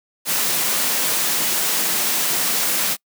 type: high-pass noise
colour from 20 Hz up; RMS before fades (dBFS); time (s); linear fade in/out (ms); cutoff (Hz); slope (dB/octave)
white; -20; 0.25-2.97; 50; 140; 96
effects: noise-tail reverb RT60 0.1 s tail -26 dB re dry